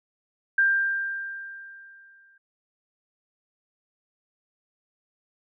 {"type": "tone with exponential decay", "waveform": "sine", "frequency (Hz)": 1588, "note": "G6", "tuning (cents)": 22, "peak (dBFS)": -16, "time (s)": [0.58, 2.38], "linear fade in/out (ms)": 5, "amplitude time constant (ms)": 390, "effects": []}